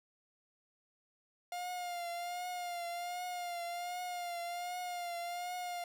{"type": "tone with vibrato", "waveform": "45% pulse", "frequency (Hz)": 705, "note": "F5", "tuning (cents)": 16, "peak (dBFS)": -38, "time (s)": [1.52, 5.84], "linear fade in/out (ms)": 2, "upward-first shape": "triangle", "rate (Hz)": 1.3, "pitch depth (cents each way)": 46, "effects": []}